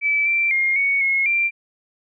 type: tone with pitch steps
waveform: sine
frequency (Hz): 2308 / 2348 / 2130 / 2226 / 2169 / 2365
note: D7 / D7 / C7 / C#7 / C#7 / D7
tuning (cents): -31 / -1 / +30 / +7 / -38 / +12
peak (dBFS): -16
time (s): 0.01-1.51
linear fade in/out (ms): 50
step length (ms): 250
effects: none